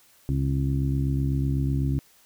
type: harmonic tone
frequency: 68 Hz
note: C#2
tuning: 33 cents flat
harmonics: 1 / 2 / 3 / 4 / 5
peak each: -27 / -24 / -38 / -30 / -38 dBFS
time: 0.29-1.99 s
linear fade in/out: 0 ms
effects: white hiss -58 dBFS RMS until 2.25 s